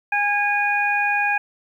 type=harmonic tone; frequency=820 Hz; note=G#5; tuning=22 cents flat; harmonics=1 / 2 / 3; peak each=-22 / -22 / -22 dBFS; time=0.12-1.38 s; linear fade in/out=5 ms; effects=9-bit